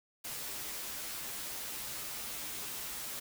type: noise with comb filter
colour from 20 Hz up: white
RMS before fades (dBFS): -41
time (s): 0.24-3.2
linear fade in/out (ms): 10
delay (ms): 11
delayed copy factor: -0.7
effects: none